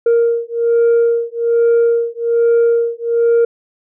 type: beating tone pair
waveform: sine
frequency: 466.2 / 467.4 Hz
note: A#4 / A#4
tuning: 0 / +5 cents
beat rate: 1.2 Hz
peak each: -12 dBFS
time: 0.06-3.45 s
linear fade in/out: 5 ms
effects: tanh soft clip ceiling -7 dBFS